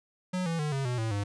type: tone with pitch steps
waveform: square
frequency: 183.1 / 165.97 / 150.45 / 136.38 / 123.62 / 112.06 / 101.58 Hz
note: F#3 / E3 / D3 / C#3 / B2 / A2 / G#2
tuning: -18 / +12 / +42 / -28 / +2 / +32 / -38 cents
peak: -29 dBFS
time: 0.33-1.24 s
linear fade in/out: 10 ms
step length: 130 ms
effects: resampled to 22050 Hz